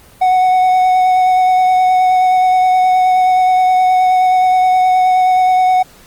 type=tone with vibrato; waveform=triangle; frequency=740 Hz; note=F#5; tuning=in tune; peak=-6 dBFS; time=0.21-5.83 s; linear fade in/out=10 ms; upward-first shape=sine; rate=9.5 Hz; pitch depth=12 cents each way; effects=pink hiss -43 dBFS RMS until 6.06 s + Opus 32 kbps